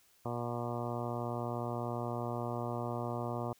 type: harmonic tone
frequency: 119.6 Hz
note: A#2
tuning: 45 cents sharp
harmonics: 1 / 2 / 3 / 4 / 5 / 6 / 7 / 8 / 9 / 10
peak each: -39 / -42 / -43 / -44 / -43 / -43 / -48 / -47 / -47 / -49 dBFS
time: 0.25-3.53 s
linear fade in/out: 5 ms
effects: white hiss -67 dBFS RMS until 3.59 s